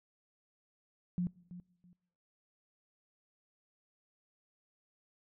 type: tone with echo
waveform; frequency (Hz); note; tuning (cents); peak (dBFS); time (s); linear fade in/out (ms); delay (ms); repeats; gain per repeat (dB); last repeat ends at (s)
sine; 177.8; F3; +31; -30; 1.18-1.27; 0; 330; 2; -14; 1.93
effects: noise-tail reverb RT60 1.0 s tail -24 dB re dry